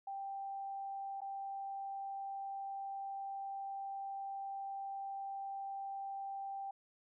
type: tone with dropouts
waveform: sine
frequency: 786 Hz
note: G5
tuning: 4 cents sharp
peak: -40 dBFS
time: 0.07-6.71 s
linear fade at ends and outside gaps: 5 ms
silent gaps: 1.206-1.216 s
effects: none